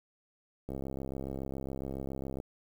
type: click train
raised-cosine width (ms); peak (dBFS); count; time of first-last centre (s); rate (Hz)
2; -25; 116; 0.69-2.401; 67.2
effects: 9-bit